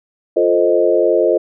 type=chord; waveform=sine; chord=F dominant seventh; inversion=none; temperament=equal; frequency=349.2 / 440 / 523.3 / 622.3 Hz; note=F4 / A4 / C5 / Eb5; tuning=0 / 0 / 0 / 0 cents; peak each=-16 dBFS; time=0.36-1.38 s; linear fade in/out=10 ms; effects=none